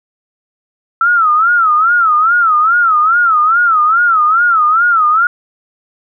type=tone with vibrato; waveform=sine; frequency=1321 Hz; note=E6; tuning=3 cents sharp; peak=-7 dBFS; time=1.01-5.27 s; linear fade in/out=2 ms; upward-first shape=sine; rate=2.4 Hz; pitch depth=150 cents each way; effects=none